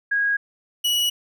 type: tone pair in turn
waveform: sine / 40% pulse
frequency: 1644 / 2929 Hz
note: G#6 / F#7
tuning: -18 / -18 cents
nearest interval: minor seventh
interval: 1000 cents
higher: second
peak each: -18 dBFS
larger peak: neither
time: 0.11-0.37 / 0.84-1.1 s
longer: neither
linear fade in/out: 10 ms
effects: none